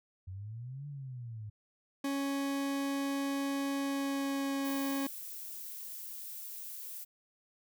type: exponential two-way sweep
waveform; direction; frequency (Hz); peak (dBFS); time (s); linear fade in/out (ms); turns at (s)
sine; up then down; 90 to 146.83 to 103.3; -40; 0.27-1.5; 10; 0.87
type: tone with pitch glide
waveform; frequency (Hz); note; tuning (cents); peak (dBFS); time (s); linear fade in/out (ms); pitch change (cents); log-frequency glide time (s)
40% pulse; 277.2 to 275.1; C#4 to C#4; 0 to -13; -31; 2.04-5.07; 5; -13; 3.75-4.54
type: noise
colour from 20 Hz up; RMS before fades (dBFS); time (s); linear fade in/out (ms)
violet; -44; 4.64-7.05; 20
effects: none